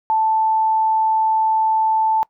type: tone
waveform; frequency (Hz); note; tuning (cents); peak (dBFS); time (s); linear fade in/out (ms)
sine; 880; A5; 0; -14; 0.1-2.23; 0
effects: noise-tail reverb RT60 0.1 s tail -22 dB re dry